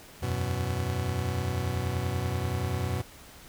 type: chord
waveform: 40% pulse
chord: E suspended second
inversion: none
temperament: just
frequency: 82.41 / 92.71 / 123.61 Hz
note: E2 / F#2 / B2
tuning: 0 / +4 / +2 cents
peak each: -35 / -30 / -31 dBFS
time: 0.22-3.02 s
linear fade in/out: 10 ms
effects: pink hiss -50 dBFS RMS until 3.48 s